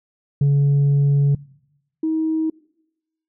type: tone pair in turn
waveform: sine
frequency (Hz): 141.6 / 317.9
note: C#3 / D#4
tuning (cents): +37 / +37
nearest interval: octave + major second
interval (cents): 1400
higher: second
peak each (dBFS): -10 / -17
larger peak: first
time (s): 0.41-1.35 / 2.03-2.5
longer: first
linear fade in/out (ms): 5
effects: noise-tail reverb RT60 0.9 s tail -24 dB re dry + tanh soft clip ceiling -12 dBFS